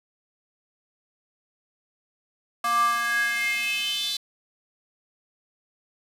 square tone with high-pass filter sweep, 235.3 Hz, A#3, 16 cents sharp, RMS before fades -25 dBFS, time 2.64-4.17 s, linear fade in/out 5 ms, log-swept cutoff 1000 to 3900 Hz, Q 6.8, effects resampled to 32000 Hz + 7-bit

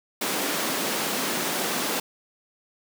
pink high-pass noise, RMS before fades -27 dBFS, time 0.21-2 s, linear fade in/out 5 ms, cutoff 210 Hz, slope 24 dB/octave, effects none

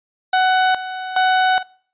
30% pulse tone with tremolo, 746 Hz, F#5, 14 cents sharp, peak -10 dBFS, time 0.33-1.63 s, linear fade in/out 5 ms, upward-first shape square, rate 1.2 Hz, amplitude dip 75%, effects noise-tail reverb RT60 0.5 s tail -23 dB re dry + resampled to 8000 Hz

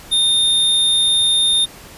square tone, 3642 Hz, A#7, 41 cents flat, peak -13 dBFS, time 0.11-1.66 s, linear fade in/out 20 ms, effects pink hiss -39 dBFS RMS until 1.97 s + resampled to 32000 Hz

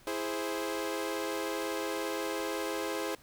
sawtooth chord, E augmented, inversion none, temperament equal, 329.6 / 415.3 / 523.3 Hz, E4 / G#4 / B#4, 0 / 0 / 0 cents, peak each -33 dBFS, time 0.07-3.15 s, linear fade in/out 2 ms, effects pink hiss -59 dBFS RMS until 3.22 s

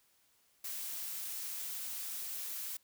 blue noise, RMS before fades -41 dBFS, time 0.64-2.77 s, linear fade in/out 5 ms, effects white hiss -71 dBFS RMS until 2.83 s

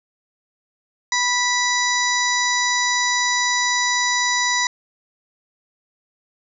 harmonic tone with a mistuned harmonic, 984 Hz, B5, 7 cents flat, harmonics 1 / 2 / 4 / 5 / 6 / 7, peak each -23 / -21 / -25 / -29 / -25 / -29 dBFS, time 1.12-4.67 s, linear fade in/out 2 ms, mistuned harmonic 7, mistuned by +25 cents, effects none

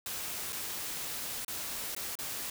white noise with dropouts, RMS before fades -38 dBFS, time 0.06-2.5 s, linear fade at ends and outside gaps 2 ms, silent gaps 0.524-0.528 / 1.448-1.48 / 1.95-1.964 / 2.154-2.188 s, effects none

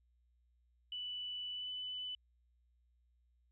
sine tone with pitch glide, 2973 to 2997 Hz, F#7 to F#7, +8 to +22 cents, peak -40 dBFS, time 0.92-2.15 s, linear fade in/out 2 ms, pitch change +14 cents, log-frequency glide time 1.53-1.69 s, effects added 60 Hz sine -70 dBFS peak until 3.51 s

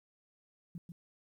sine tone with echo, 171.4 Hz, F3, 32 cents flat, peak -40 dBFS, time 0.75-0.78 s, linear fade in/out 2 ms, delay 140 ms, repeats 1, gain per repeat -4 dB, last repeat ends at 0.92 s, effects 12-bit

